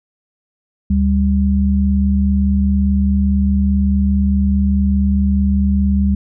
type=tone pair together; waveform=sine; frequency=73.42 / 198.23 Hz; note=D2 / G3; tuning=0 / +20 cents; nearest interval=octave + perfect fourth; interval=1720 cents; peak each=-14 dBFS; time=0.9-6.15 s; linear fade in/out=5 ms; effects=none